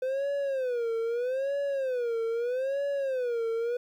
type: tone with vibrato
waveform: triangle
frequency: 507 Hz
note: B4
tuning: 45 cents sharp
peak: -25 dBFS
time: 0.02-3.77 s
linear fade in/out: 5 ms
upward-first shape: sine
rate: 0.79 Hz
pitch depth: 190 cents each way
effects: 11-bit